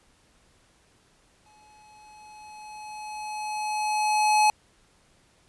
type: tone with exponential growth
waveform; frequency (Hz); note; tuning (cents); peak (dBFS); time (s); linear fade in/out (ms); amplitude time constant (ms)
square; 850; G#5; +40; -17; 1.46-4.5; 1; 660
effects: pink hiss -62 dBFS RMS until 5.48 s + resampled to 24000 Hz